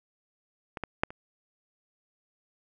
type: clicks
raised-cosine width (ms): 0.5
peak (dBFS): -21 / -17 / -8 / -27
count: 4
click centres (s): 0.772 / 0.837 / 1.035 / 1.105
effects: none